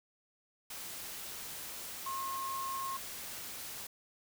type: tone in noise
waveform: sine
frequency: 1074 Hz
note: C6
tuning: 45 cents sharp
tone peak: -36 dBFS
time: 2.06-2.97 s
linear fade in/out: 5 ms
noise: white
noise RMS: -44 dBFS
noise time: 0.7-3.87 s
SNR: +5 dB
effects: none